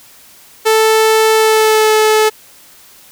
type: tone with pitch glide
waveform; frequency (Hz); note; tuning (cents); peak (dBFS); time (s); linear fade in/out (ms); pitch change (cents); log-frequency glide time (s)
sawtooth; 440 to 432.7; A4 to A4; 0 to -29; -4; 0.65-2.3; 20; -29; 1.35-1.92
effects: white hiss -42 dBFS RMS until 3.11 s